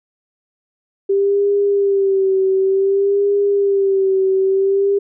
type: tone with vibrato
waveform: sine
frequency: 392.7 Hz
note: G4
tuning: 3 cents sharp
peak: -12 dBFS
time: 1.09-4.99 s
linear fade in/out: 10 ms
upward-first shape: sine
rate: 0.55 Hz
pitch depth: 49 cents each way
effects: none